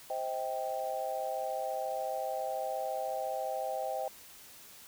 sine chord, C minor, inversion none, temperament equal with one note detuned, 523.3 / 637.5 / 784 Hz, C5 / Eb5 / G5, 0 / +42 / 0 cents, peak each -38 / -37 / -36 dBFS, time 0.1-4.08 s, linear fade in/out 2 ms, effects white hiss -53 dBFS RMS until 4.87 s

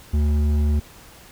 sine tone with hard clipping, 74.2 Hz, D2, 18 cents sharp, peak -18 dBFS, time 0.13-0.8 s, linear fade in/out 10 ms, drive 8 dB, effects pink hiss -46 dBFS RMS until 1.31 s

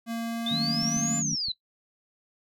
square tone with pitch glide, 230 to 231.9 Hz, A#3 to A#3, -23 to -9 cents, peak -30 dBFS, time 0.06-1.23 s, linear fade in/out 50 ms, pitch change +14 cents, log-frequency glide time 0.2-0.62 s
sine linear two-way sweep, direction up then down, 3480 to 7180 to 3889 Hz, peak -27 dBFS, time 0.46-1.52 s, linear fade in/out 5 ms, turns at 1.17 s
sine chord, D# half-diminished seventh, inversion none, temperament equal, 155.56 / 185 / 220 / 277.2 Hz, D#3 / F#3 / A3 / C#4, 0 / 0 / 0 / 0 cents, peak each -32 / -37 / -35 / -37 dBFS, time 0.51-1.35 s, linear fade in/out 5 ms
clicks, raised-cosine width 5 ms, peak -33 dBFS, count 4, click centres 0.83 / 0.97 / 1.325 / 1.485 s
effects noise-tail reverb RT60 0.1 s tail -17 dB re dry

